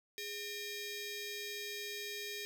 15% pulse ring-modulated tone, 1408 Hz, F6, 14 cents sharp, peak -31 dBFS, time 0.18-2.45 s, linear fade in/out 0 ms, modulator 995 Hz, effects none

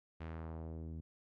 sawtooth tone with low-pass filter sweep, 80.8 Hz, E2, 34 cents flat, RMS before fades -45 dBFS, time 0.2-1.01 s, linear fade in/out 10 ms, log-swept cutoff 2600 to 220 Hz, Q 1.1, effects none

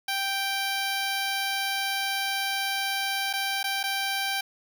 10% pulse tone with dropouts, 784 Hz, G5, in tune, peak -18 dBFS, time 0.08-4.41 s, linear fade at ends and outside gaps 5 ms, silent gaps 3.33-3.335 / 3.631-3.64 / 3.831-3.837 s, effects none

